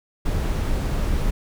brown noise, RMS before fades -22 dBFS, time 0.25-1.31 s, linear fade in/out 10 ms, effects none

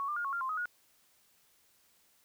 sine tone with pitch steps, 1111 / 1194 / 1420 / 1101 / 1392 / 1050 / 1261 / 1446 Hz, C#6 / D6 / F6 / C#6 / F6 / C6 / D#6 / F#6, +4 / +28 / +28 / -12 / -6 / +6 / +23 / -40 cents, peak -32 dBFS, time 0-0.656 s, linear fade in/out 0 ms, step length 82 ms, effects white hiss -68 dBFS RMS until 2.24 s

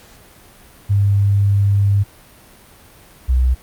sine tone pair in turn, 100.3 / 63.19 Hz, G2 / B1, +40 / +40 cents, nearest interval minor sixth, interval 800 cents, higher first, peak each -11 dBFS, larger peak neither, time 0.89-2.04 / 3.28-3.55 s, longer first, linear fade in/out 20 ms, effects pink hiss -45 dBFS RMS until 3.62 s + Opus 48 kbps

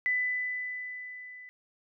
sine tone with level ramp, 1997 Hz, B6, 19 cents sharp, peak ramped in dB -24 to -45 dBFS, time 0.06-1.49 s, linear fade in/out 0 ms, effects none

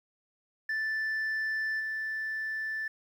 sine tone with level steps, 1760 Hz, A6, in tune, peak -26 / -30 dBFS, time 0.69-2.88 s, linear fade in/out 5 ms, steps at 1.79 s, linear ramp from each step 20 ms, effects tanh soft clip ceiling -28 dBFS + 10-bit

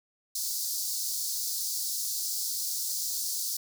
pink high-pass noise, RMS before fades -32 dBFS, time 0.35-3.57 s, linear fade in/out 5 ms, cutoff 4400 Hz, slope 48 dB/octave, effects none

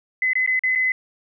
sine tone with dropouts, 2029 Hz, B6, 46 cents sharp, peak -17 dBFS, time 0.22-0.92 s, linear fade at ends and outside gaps 2 ms, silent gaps 0.333-0.354 / 0.463-0.475 / 0.593-0.636 / 0.752-0.757 s, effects none

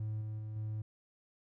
triangle tone with level steps, 107.9 Hz, A2, 33 cents flat, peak -32 / -35 / -37 / -33 dBFS, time 0-0.82 s, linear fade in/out 5 ms, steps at 0.21 / 0.39 / 0.56 s, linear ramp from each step 2 ms, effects tanh soft clip ceiling -29 dBFS

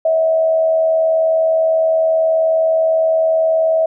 sine tone with frequency modulation, 645 Hz, E5, 38 cents flat, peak -11 dBFS, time 0.05-3.86 s, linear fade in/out 5 ms, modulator 80.8 Hz, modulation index 0.28, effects none

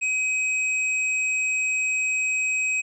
sine tone with hard clipping, 2530 Hz, D#7, 28 cents sharp, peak -23 dBFS, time 0.01-2.82 s, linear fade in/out 20 ms, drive 12 dB, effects resampled to 24000 Hz

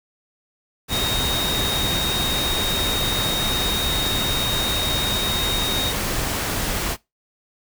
sine tone in noise, 3729 Hz, A#7, in tune, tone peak -22 dBFS, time 0.89-5.94 s, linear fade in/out 50 ms, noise pink, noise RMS -24 dBFS, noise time 0.88-6.97 s, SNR -1 dB, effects noise-tail reverb RT60 0.2 s tail -21 dB re dry

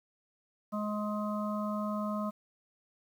harmonic tone, 209.9 Hz, G#3, 19 cents sharp, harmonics 1 / 3 / 5 / 6, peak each -33 / -38 / -40 / -41 dBFS, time 0.72-2.31 s, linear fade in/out 20 ms, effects 10-bit

